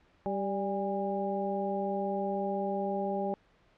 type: harmonic tone with a mistuned harmonic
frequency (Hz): 196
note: G3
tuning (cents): 0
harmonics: 1 / 2 / 3 / 4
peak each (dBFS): -35 / -35 / -35 / -35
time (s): 0.26-3.34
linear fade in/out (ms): 0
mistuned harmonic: 4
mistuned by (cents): +56
effects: pink hiss -65 dBFS RMS until 3.77 s + low-pass 3000 Hz 12 dB/octave